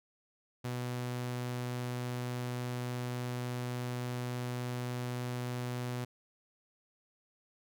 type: tone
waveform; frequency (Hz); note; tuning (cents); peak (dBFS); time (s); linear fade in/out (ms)
sawtooth; 123.47; B2; 0; -31; 0.64-6.05; 10
effects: none